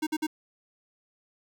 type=tone bursts; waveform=square; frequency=309.9 Hz; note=D#4; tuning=7 cents flat; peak=-27 dBFS; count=3; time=0.02-0.269 s; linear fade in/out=10 ms; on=49 ms; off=51 ms; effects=9-bit